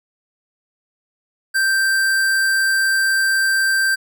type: tone with hard clipping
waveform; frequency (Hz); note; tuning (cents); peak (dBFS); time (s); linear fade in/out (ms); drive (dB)
sine; 1568; G6; 0; -16; 1.54-3.96; 20; 18
effects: none